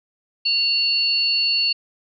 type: tone pair together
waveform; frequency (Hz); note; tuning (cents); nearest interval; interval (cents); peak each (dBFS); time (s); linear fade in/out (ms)
sine; 2771 / 4424; F7 / C#8; -14 / -4; minor sixth; 810; -22 / -18; 0.45-1.73; 10
effects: none